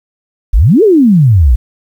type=exponential two-way sweep; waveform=sine; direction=up then down; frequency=39 to 462.4 to 54 Hz; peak=-3 dBFS; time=0.53-1.56 s; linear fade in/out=10 ms; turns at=0.83 s; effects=7-bit